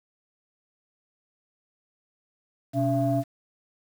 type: tone cluster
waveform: sine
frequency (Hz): 126.1 / 283.8 / 673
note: B2 / C#4 / E5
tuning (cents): +36 / +41 / +36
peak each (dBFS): -25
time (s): 2.73-3.24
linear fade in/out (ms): 50
effects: tanh soft clip ceiling -14 dBFS + 8-bit